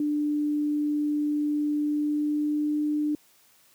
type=tone with pitch glide; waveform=sine; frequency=296.4 to 299 Hz; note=D4 to D4; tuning=+16 to +31 cents; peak=-23 dBFS; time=0-3.15 s; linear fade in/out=2 ms; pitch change=+15 cents; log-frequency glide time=1.79-2.8 s; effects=white hiss -60 dBFS RMS until 3.74 s + high-pass 80 Hz 12 dB/octave